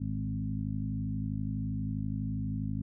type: harmonic tone with a mistuned harmonic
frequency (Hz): 52.3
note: G#1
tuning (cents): +13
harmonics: 1 / 2 / 3 / 4 / 5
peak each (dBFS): -40 / -35 / -38 / -37 / -39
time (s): 0-2.82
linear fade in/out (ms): 10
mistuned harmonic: 2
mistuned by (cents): +24
effects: none